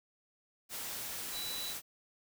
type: tone in noise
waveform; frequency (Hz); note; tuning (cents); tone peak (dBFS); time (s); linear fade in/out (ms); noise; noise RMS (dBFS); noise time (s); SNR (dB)
sine; 3951; B7; 0; -40; 1.31-1.75; 50; white; -41; 0.69-1.82; -2
effects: none